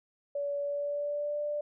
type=tone with pitch glide; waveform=sine; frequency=571 to 590.1 Hz; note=D5 to D5; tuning=-49 to +8 cents; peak=-30 dBFS; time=0.35-1.61 s; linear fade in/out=5 ms; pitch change=+57 cents; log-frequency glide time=0.6-1.4 s; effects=none